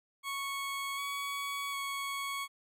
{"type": "tone with pitch steps", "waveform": "20% pulse", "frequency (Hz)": [1106, 1125, 1110], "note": ["C#6", "C#6", "C#6"], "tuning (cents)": [-4, 25, 2], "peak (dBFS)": -30, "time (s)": [0.23, 2.48], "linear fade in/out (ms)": 50, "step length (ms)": 750, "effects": []}